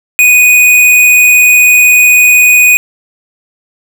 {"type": "tone", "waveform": "square", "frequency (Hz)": 2482, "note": "D#7", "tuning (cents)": -5, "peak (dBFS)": -3, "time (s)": [0.19, 2.77], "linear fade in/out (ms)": 0, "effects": []}